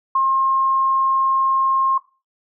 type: tone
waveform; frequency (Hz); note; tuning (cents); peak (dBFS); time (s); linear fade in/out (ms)
sine; 1068; C6; +35; -14; 0.15-1.98; 5
effects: noise-tail reverb RT60 0.3 s tail -18 dB re dry